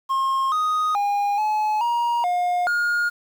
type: tone with pitch steps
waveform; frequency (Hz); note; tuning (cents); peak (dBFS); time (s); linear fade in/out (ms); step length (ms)
triangle; 1071 / 1246 / 813 / 854 / 947 / 713 / 1425; C6 / D#6 / G#5 / G#5 / A#5 / F5 / F6; +40 / +2 / -37 / +48 / +27 / +36 / +34; -17; 0.09-3.1; 20; 430
effects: 8-bit

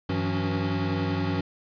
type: tone cluster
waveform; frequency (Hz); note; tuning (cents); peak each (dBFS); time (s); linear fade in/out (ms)
square; 96.4 / 161.4 / 180.6 / 278.5 / 372.9; G2 / E3 / F#3 / C#4 / F#4; -28 / -36 / -42 / +8 / +14; -30 / -33 / -33 / -31 / -36; 0.09-1.41; 5
effects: resampled to 11025 Hz + 10-bit

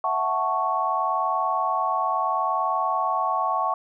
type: chord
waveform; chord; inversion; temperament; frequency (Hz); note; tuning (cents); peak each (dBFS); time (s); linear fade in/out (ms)
sine; F# minor seventh; third; equal; 659.3 / 740 / 880 / 1108.7; E5 / F#5 / A5 / C#6; 0 / 0 / 0 / 0; -30 / -27 / -28 / -24; 0.04-3.74; 2
effects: none

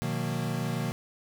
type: chord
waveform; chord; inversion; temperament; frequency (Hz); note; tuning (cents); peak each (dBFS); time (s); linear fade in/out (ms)
square; B major seventh; none; equal with one note detuned; 123.47 / 155.56 / 182.13 / 233.1; B2 / D#3 / F#3 / A#3; 0 / 0 / -27 / 0; -34 / -34 / -37 / -36; 0.02-0.92; 0
effects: none

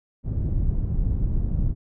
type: low-pass noise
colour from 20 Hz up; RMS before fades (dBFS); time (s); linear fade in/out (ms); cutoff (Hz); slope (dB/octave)
pink; -23; 0.23-1.75; 50; 130; 12
effects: none

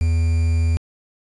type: tone with quantisation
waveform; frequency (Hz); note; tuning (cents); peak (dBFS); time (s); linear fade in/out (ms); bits
triangle; 82.41; E2; 0; -13; 0.01-0.77; 0; 6
effects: resampled to 22050 Hz

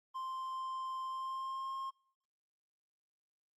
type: tone with pitch glide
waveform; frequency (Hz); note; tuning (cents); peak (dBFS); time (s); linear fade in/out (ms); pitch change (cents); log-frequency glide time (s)
triangle; 1046.5 to 1069.1; C6 to C6; 0 to +37; -36; 0.14-1.91; 20; +37; 1.04-1.74
effects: noise-tail reverb RT60 0.7 s tail -26 dB re dry + Opus 32 kbps

